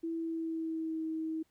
sine tone with pitch glide, 329.6 to 319.1 Hz, E4 to D#4, 0 to +44 cents, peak -33 dBFS, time 0.03-1.43 s, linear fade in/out 10 ms, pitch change -56 cents, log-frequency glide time 0.13-1.05 s, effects pink hiss -74 dBFS RMS until 1.5 s

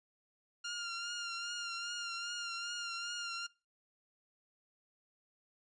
15% pulse tone with vibrato, 1400 Hz, F6, 4 cents sharp, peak -32 dBFS, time 0.64-3.47 s, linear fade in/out 10 ms, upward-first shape triangle, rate 2.5 Hz, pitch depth 41 cents each way, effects noise-tail reverb RT60 0.3 s tail -22 dB re dry + resampled to 22050 Hz

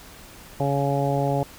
harmonic tone, 140 Hz, C#3, 18 cents sharp, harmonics 1 / 2 / 3 / 4 / 5 / 6, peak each -24 / -29 / -29 / -27 / -28 / -30 dBFS, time 0.6-1.43 s, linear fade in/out 2 ms, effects pink hiss -45 dBFS RMS until 1.58 s

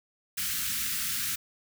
white band-stop noise, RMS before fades -31 dBFS, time 0.37-1.36 s, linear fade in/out 10 ms, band 250 to 1300 Hz, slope 48 dB/octave, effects none

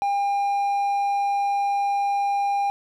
triangle tone with hard clipping, 803 Hz, G5, 41 cents sharp, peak -21 dBFS, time 0.02-2.7 s, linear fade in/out 0 ms, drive 6 dB, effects none

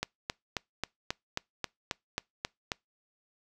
click train, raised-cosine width 0.2 ms, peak -13 dBFS, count 11, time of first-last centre 0.03-2.718 s, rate 3.72 Hz, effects noise-tail reverb RT60 0.2 s tail -26 dB re dry

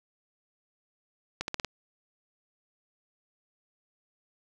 accelerating click train, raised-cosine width 0.2 ms, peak -14 dBFS, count 5, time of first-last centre 1.41-1.647 s, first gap 71 ms, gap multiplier 0.88, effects none

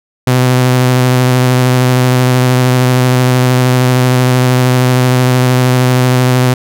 sawtooth tone with vibrato, 126.6 Hz, B2, 43 cents sharp, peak -3 dBFS, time 0.27-6.54 s, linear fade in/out 5 ms, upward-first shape square, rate 13 Hz, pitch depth 14 cents each way, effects none

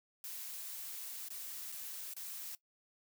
blue noise with dropouts, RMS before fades -45 dBFS, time 0.24-2.55 s, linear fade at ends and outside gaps 1 ms, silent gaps 1.284-1.304 / 1.719-1.723 / 2.137-2.165 s, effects noise-tail reverb RT60 0.1 s tail -18 dB re dry

